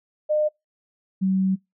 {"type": "tone pair in turn", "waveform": "sine", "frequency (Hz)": [607, 189.98], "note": ["D#5", "F#3"], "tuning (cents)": [-43, 46], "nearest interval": "octave + minor sixth", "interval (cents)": 2011, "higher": "first", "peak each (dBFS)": -18, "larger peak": "neither", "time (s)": [[0.29, 0.49], [1.21, 1.56]], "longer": "second", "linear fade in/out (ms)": 20, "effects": ["noise-tail reverb RT60 0.2 s tail -25 dB re dry"]}